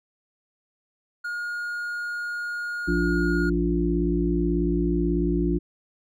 triangle tone, 1430 Hz, F6, 41 cents sharp, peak -26 dBFS, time 1.24-3.5 s, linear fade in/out 10 ms
harmonic tone, 58.27 Hz, A#1, in tune, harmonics 1 / 3 / 5 / 6, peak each -26 / -26 / -26 / -26 dBFS, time 2.87-5.59 s, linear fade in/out 20 ms
effects none

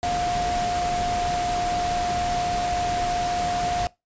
sine tone in noise, 709 Hz, F5, 26 cents sharp, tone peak -23 dBFS, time 0.03-3.87 s, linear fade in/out 0 ms, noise pink, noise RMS -30 dBFS, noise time 0.03-3.87 s, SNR +4 dB, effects noise-tail reverb RT60 0.2 s tail -21 dB re dry + resampled to 16000 Hz

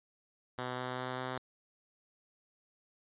5% pulse tone with pitch steps, 125.8 / 126.68 / 127.56 / 128.44 Hz, B2 / B2 / C3 / C3, +32 / +44 / -44 / -32 cents, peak -25 dBFS, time 0.58-1.38 s, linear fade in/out 5 ms, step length 200 ms, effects resampled to 8000 Hz

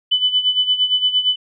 sine tone with tremolo, 3000 Hz, F#7, 23 cents sharp, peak -11 dBFS, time 0.11-1.36 s, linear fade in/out 10 ms, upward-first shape sine, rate 8.7 Hz, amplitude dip 75%, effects none

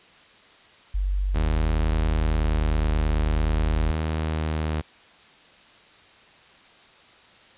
sine tone, 47.76 Hz, G1, 44 cents flat, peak -21 dBFS, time 0.94-3.92 s, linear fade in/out 10 ms
sawtooth tone with vibrato, 77.78 Hz, D#2, in tune, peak -20 dBFS, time 1.34-4.82 s, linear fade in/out 20 ms, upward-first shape sine, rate 0.45 Hz, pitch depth 21 cents each way
effects white hiss -52 dBFS RMS until 7.57 s + resampled to 8000 Hz

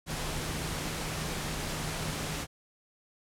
sine tone in noise, 155.56 Hz, D#3, in tune, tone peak -40 dBFS, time 0.06-2.47 s, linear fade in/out 50 ms, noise pink, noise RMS -35 dBFS, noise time 0.06-2.47 s, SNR -8 dB, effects low-pass 11000 Hz 12 dB/octave

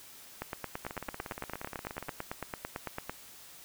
two click trains, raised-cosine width 0.5 ms, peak -20 / -24 dBFS, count 25 / 22, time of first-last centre 0.42-3.096 / 0.85-2.085 s, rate 8.97 / 17 Hz, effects white hiss -52 dBFS RMS until 3.64 s

